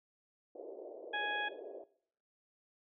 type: band-pass noise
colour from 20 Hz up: white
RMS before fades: -48 dBFS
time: 0.55-1.84 s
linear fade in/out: 5 ms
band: 340 to 630 Hz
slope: 48 dB/octave
type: harmonic tone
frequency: 832 Hz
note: G#5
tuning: 3 cents sharp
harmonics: 1 / 2 / 3 / 4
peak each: -39 / -36 / -45 / -43 dBFS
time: 1.13-1.49 s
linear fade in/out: 10 ms
effects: noise-tail reverb RT60 0.6 s tail -19 dB re dry